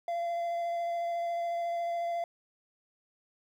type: tone with vibrato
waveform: triangle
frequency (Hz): 685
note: F5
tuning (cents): -34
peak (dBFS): -28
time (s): 0.08-2.24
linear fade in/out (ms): 2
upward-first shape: sine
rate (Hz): 14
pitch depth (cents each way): 11
effects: 11-bit